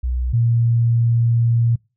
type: tone pair in turn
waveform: sine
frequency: 62 / 117.04 Hz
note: B1 / A#2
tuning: +7 / +7 cents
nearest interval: major seventh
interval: 1100 cents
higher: second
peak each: -18 / -13 dBFS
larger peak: second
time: 0.03-0.33 / 0.33-1.76 s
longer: second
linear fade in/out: 10 ms
effects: noise-tail reverb RT60 0.3 s tail -26 dB re dry